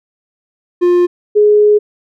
triangle / sine tone pair in turn, 353.4 / 418.5 Hz, F4 / G#4, +21 / +13 cents, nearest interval minor third, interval 292 cents, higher second, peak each -5 dBFS, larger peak neither, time 0.81-1.07 / 1.35-1.79 s, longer second, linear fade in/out 20 ms, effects none

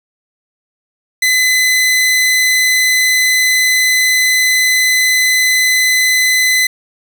sawtooth tone, 2019 Hz, B6, 38 cents sharp, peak -6 dBFS, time 1.22-6.67 s, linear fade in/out 5 ms, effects none

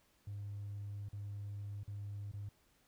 triangle tone with dropouts, 101.7 Hz, G#2, 36 cents flat, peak -38 dBFS, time 0.27-2.49 s, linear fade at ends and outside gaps 5 ms, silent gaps 1.088-1.13 / 1.834-1.877 / 2.316-2.336 s, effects tanh soft clip ceiling -38 dBFS + pink hiss -72 dBFS RMS until 2.87 s

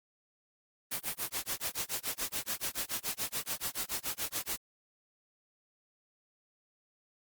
white noise with tremolo, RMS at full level -33 dBFS, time 0.91-4.57 s, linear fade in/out 10 ms, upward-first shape sine, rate 7 Hz, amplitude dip 100%, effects Opus 32 kbps

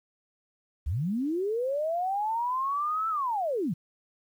sine linear two-way sweep, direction up then down, 59.9 to 1334 to 136.8 Hz, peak -26 dBFS, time 0.86-3.74 s, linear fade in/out 10 ms, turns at 3.09 s, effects 10-bit

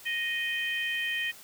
harmonic tone, 622.3 Hz, D#5, in tune, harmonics 3 / 4 / 5, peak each -31 / -33 / -35 dBFS, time 0.05-1.32 s, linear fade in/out 20 ms, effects white hiss -50 dBFS RMS until 1.43 s

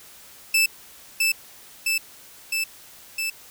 sawtooth tone with echo, 2637 Hz, E7, in tune, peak -13 dBFS, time 0.54-0.66 s, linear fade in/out 5 ms, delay 660 ms, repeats 4, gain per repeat -2 dB, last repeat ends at 3.3 s, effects white hiss -47 dBFS RMS until 3.5 s

